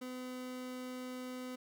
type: tone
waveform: 30% pulse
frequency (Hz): 253.2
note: B3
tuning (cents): +43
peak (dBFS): -39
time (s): 0.01-1.56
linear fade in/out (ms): 10
effects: none